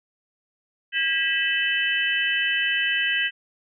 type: tone cluster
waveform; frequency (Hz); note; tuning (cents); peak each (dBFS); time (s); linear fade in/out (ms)
sine; 1621 / 1945 / 2615 / 3026; G#6 / B6 / E7 / F#7; -42 / -27 / -15 / +38; -26; 0.92-3.31; 50
effects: none